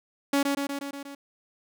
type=tone with echo; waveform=sawtooth; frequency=280.4 Hz; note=C#4; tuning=20 cents sharp; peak=-17 dBFS; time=0.33-0.43 s; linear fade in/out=5 ms; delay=120 ms; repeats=6; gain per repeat=-3 dB; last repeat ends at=1.15 s; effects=none